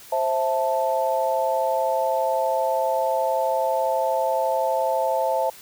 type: chord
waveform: sine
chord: A minor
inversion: first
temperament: just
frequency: 528 / 660 / 880 Hz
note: C5 / E5 / A5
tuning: +16 / +2 / 0 cents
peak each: -24 dBFS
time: 0.12-5.5 s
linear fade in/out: 5 ms
effects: white hiss -45 dBFS RMS until 5.61 s